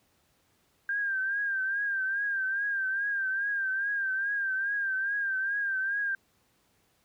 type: tone with vibrato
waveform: sine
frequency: 1592 Hz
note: G6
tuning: 26 cents sharp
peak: -27 dBFS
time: 0.89-6.15 s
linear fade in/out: 2 ms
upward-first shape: triangle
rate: 2.4 Hz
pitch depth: 77 cents each way
effects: pink hiss -69 dBFS RMS until 7.04 s + high-pass 60 Hz 12 dB/octave